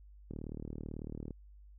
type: click train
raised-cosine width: 3 ms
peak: -29 dBFS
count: 39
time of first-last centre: 0.31-1.307 s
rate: 38.1 Hz
effects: added 50 Hz sine -53 dBFS peak until 1.78 s